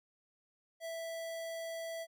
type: tone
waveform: square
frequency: 659.3 Hz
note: E5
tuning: in tune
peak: -40 dBFS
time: 0.8-2.07 s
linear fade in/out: 50 ms
effects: none